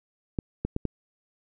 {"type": "clicks", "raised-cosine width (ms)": 3, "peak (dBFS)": -14, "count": 4, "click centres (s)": [0.388, 0.65, 0.764, 0.853], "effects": []}